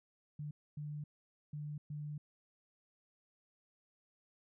sine tone bursts at uneven times, 148.6 Hz, D3, 21 cents sharp, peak -40 dBFS, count 4, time 0.39-0.51 / 0.77-1.04 / 1.53-1.78 / 1.9-2.18 s, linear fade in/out 5 ms, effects none

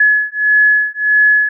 sine beating tone pair, 1700 / 1701.6 Hz, G#6 / G#6, +40 / +42 cents, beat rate 1.6 Hz, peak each -12 dBFS, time 0-1.49 s, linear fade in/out 5 ms, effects none

